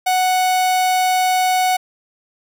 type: tone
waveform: 45% pulse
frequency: 740 Hz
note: F#5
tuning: in tune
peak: -14 dBFS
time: 0.06-1.77 s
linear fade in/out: 10 ms
effects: none